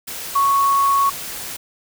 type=tone in noise; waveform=sine; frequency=1108.7 Hz; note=C#6; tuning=in tune; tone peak=-13 dBFS; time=0.35-1.1 s; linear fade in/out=10 ms; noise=white; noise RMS=-30 dBFS; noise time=0.07-1.57 s; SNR=+14 dB; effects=none